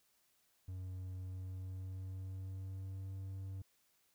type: tone with pitch glide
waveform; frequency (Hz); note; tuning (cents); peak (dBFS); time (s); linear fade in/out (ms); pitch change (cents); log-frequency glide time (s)
triangle; 92.5 to 95.82; F#2 to G2; 0 to -39; -40; 0.68-3.62; 5; +61; 1.2-3.11
effects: white hiss -75 dBFS RMS until 4.14 s

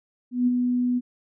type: tone with ADSR envelope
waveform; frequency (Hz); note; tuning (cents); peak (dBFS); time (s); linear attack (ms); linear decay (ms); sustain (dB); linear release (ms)
sine; 246.9; B3; 0; -16; 0.31-1.01; 160; 26; -4; 36
effects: none

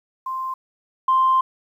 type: tone pair in turn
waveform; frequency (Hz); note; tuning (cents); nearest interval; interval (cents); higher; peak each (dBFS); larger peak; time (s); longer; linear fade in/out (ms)
sine; 1046.5 / 1046.5; C6 / C6; 0 / 0; unison; 0; neither; -24 / -13; second; 0.26-0.54 / 1.08-1.41; second; 5
effects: tanh soft clip ceiling -9 dBFS + 9-bit

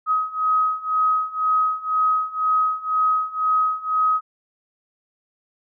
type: beating tone pair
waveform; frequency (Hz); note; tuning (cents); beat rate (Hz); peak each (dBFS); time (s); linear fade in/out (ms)
sine; 1264 / 1266; D#6 / D#6; +27 / +30; 2; -22 / -20; 0.06-4.21; 50
effects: none

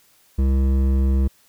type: tone with hard clipping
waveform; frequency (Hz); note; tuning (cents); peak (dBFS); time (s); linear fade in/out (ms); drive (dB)
sine; 66.7; C2; +34; -17; 0.38-1.28; 10; 11
effects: white hiss -57 dBFS RMS until 1.48 s

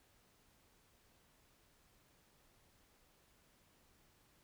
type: silence
effects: pink hiss -71 dBFS RMS until 4.43 s

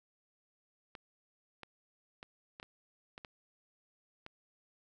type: clicks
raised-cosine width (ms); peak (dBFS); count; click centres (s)
0.3; -30; 8; 0.952 / 1.633 / 2.229 / 2.599 / 2.629 / 3.179 / 3.248 / 4.264
effects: none

